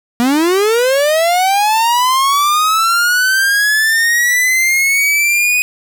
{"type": "linear sweep", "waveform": "45% pulse", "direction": "up", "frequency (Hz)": [233.1, 2500], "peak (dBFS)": -10, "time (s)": [0.2, 5.62], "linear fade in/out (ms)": 0, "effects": []}